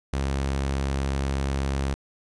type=tone; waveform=sawtooth; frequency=68.2 Hz; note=C#2; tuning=28 cents flat; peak=-20 dBFS; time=0.13-1.94 s; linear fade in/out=0 ms; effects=resampled to 22050 Hz + 10-bit